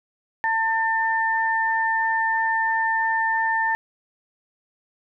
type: tone pair together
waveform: sine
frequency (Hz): 897 / 1794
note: A5 / A6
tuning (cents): +33 / +33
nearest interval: octave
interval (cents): 1200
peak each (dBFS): -22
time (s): 0.44-3.75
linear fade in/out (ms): 0
effects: none